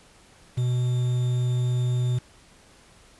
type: tone with quantisation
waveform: triangle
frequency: 124.2 Hz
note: B2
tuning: 10 cents sharp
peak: -19 dBFS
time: 0.57-2.19 s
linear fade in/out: 10 ms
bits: 7
effects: pink hiss -54 dBFS RMS until 3.19 s + resampled to 24000 Hz